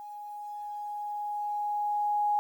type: tone with level ramp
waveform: sine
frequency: 830.6 Hz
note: G#5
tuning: in tune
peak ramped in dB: -40 to -23 dBFS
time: 0-2.39 s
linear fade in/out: 0 ms
effects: 10-bit